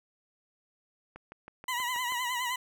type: click train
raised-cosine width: 0.5 ms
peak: -30 dBFS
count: 7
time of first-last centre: 1.16-2.122 s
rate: 6.24 Hz
type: tone with vibrato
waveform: 20% pulse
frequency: 987.8 Hz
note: B5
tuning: in tune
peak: -25 dBFS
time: 1.68-2.56 s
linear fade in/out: 5 ms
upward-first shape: triangle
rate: 9.7 Hz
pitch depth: 85 cents each way
effects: none